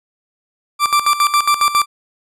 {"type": "tone with tremolo", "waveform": "40% pulse", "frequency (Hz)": 1174.7, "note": "D6", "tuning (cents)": 0, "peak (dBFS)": -9, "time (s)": [0.79, 1.86], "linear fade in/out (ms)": 50, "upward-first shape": "square", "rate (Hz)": 7.3, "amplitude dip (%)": 75, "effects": ["resampled to 32000 Hz"]}